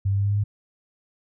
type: tone with pitch steps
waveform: sine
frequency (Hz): 98 / 99.02 / 100.06 / 101.1 / 102.16 / 103.23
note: G2 / G2 / G2 / G#2 / G#2 / G#2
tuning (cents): 0 / +18 / +36 / -46 / -28 / -10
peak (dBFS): -19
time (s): 0.05-0.44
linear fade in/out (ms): 10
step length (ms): 65
effects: none